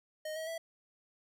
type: tone with pitch steps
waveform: square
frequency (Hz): 620 / 638.5 / 657.6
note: D#5 / D#5 / E5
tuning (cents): -6 / +45 / -4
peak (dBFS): -38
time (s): 0.25-0.58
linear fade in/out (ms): 5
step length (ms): 110
effects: none